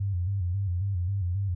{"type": "tone with vibrato", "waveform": "sine", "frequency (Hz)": 93.6, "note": "F#2", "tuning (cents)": 20, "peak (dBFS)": -25, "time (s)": [0, 1.55], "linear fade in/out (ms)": 10, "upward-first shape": "square", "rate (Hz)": 3.7, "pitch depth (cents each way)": 99, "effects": []}